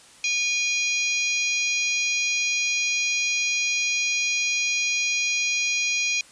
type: harmonic tone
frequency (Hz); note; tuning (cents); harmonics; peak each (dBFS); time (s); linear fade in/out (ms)
817; G#5; -29; 3 / 4 / 5 / 6 / 7 / 8; -23 / -34 / -32 / -35 / -32 / -31; 0.24-6.21; 2
effects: white hiss -50 dBFS RMS until 6.31 s + resampled to 22050 Hz